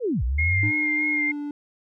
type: linear two-way sweep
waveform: sine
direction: down then up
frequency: 530 to 57 to 111.7 Hz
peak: -21 dBFS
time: 0-0.72 s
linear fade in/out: 50 ms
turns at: 0.23 s
type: tone with vibrato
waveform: sine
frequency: 2129 Hz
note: C7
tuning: 30 cents sharp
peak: -21 dBFS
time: 0.38-1.32 s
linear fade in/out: 10 ms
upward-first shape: sine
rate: 3.2 Hz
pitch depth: 24 cents each way
type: tone with pitch glide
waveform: triangle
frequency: 301.8 to 291.5 Hz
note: D4 to D4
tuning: +47 to -13 cents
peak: -26 dBFS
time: 0.63-1.51 s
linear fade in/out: 2 ms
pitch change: -60 cents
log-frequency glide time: 1.06-1.39 s
effects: none